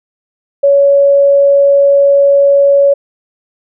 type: tone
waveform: sine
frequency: 561 Hz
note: C#5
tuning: 21 cents sharp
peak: -4 dBFS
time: 0.63-2.94 s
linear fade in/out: 10 ms
effects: none